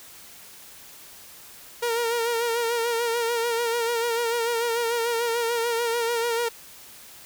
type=tone with vibrato; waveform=sawtooth; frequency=467.1 Hz; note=A#4; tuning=3 cents sharp; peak=-19 dBFS; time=1.82-6.49 s; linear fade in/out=10 ms; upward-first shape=sine; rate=6.8 Hz; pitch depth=46 cents each way; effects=white hiss -46 dBFS RMS until 7.25 s